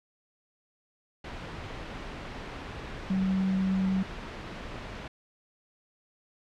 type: tone in noise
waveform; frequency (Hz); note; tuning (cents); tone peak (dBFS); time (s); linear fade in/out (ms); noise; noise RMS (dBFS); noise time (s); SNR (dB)
sine; 190; F#3; +46; -24; 3.1-4.03; 5; pink; -39; 1.24-5.08; +12
effects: low-pass 3000 Hz 12 dB/octave